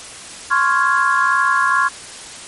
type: chord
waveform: sine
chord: Db major seventh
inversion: third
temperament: equal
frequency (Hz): 1046.5 / 1108.7 / 1396.9 / 1661.2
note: C6 / Db6 / F6 / Ab6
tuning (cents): 0 / 0 / 0 / 0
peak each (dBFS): -18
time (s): 0.5-1.89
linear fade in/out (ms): 20
effects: white hiss -34 dBFS RMS until 2.47 s + MP3 48 kbps